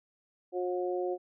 harmonic tone, 180.2 Hz, F#3, 45 cents flat, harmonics 2 / 3 / 4, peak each -31 / -36 / -38 dBFS, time 0.52-1.18 s, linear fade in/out 50 ms, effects none

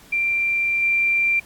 sine tone with level steps, 2364 Hz, D7, 11 cents sharp, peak -18 / -16 dBFS, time 0.12-1.4 s, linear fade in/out 10 ms, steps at 0.82 s, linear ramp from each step 5 ms, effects pink hiss -48 dBFS RMS until 1.45 s + AAC 64 kbps

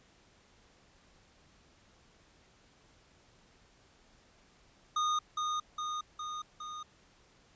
square tone with echo, 1230 Hz, D#6, 20 cents flat, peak -29 dBFS, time 4.96-5.19 s, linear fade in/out 5 ms, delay 410 ms, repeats 4, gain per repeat -3 dB, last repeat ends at 6.83 s, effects pink hiss -64 dBFS RMS until 7.55 s + resampled to 16000 Hz

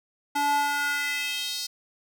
square tone with high-pass filter sweep, 288.2 Hz, D4, 33 cents flat, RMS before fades -27 dBFS, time 0.35-1.67 s, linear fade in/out 10 ms, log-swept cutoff 630 to 4800 Hz, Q 2.9, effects none

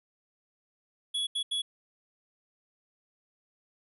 square tone bursts at uneven times, 3375 Hz, G#7, 27 cents sharp, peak -29 dBFS, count 3, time 1.14-1.27 / 1.35-1.43 / 1.51-1.62 s, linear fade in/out 10 ms, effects resampled to 32000 Hz

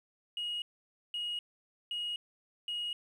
sine tone bursts, 2885 Hz, F#7, 44 cents flat, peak -32 dBFS, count 4, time 0.37-2.93 s, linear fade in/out 2 ms, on 250 ms, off 520 ms, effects tanh soft clip ceiling -31 dBFS + 11-bit

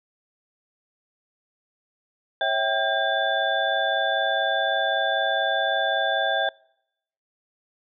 sine tone cluster, 549 / 653 / 778 / 1606 / 3502 Hz, C#5 / E5 / G5 / G6 / A7, -17 / -17 / -13 / +41 / -9 cents, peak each -30 / -26 / -26 / -26 / -29 dBFS, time 2.41-6.49 s, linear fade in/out 2 ms, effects noise-tail reverb RT60 0.8 s tail -25 dB re dry

